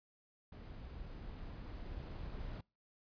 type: noise with level ramp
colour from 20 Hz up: brown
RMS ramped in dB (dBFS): -50 to -44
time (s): 0.52-2.61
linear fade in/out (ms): 5
effects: noise-tail reverb RT60 0.3 s tail -26 dB re dry + resampled to 11025 Hz